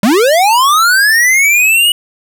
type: linear sweep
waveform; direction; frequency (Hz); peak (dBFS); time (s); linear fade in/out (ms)
square; up; 185 to 2940; -7; 0.03-1.92; 2
effects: none